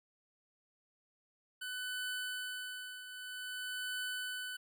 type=tone with tremolo; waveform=25% pulse; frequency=1500 Hz; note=F#6; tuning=23 cents sharp; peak=-33 dBFS; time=1.61-4.57 s; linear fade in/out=10 ms; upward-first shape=triangle; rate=0.52 Hz; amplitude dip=70%; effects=none